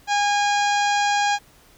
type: harmonic tone with a mistuned harmonic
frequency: 818 Hz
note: G#5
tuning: 26 cents flat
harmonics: 1 / 2 / 3 / 4 / 5 / 6 / 7 / 8 / 9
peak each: -19 / -25 / -29 / -31 / -33 / -35 / -36 / -37 / -38 dBFS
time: 0.07-1.39 s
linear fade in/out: 50 ms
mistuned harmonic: 9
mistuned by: -24 cents
effects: pink hiss -53 dBFS RMS until 1.77 s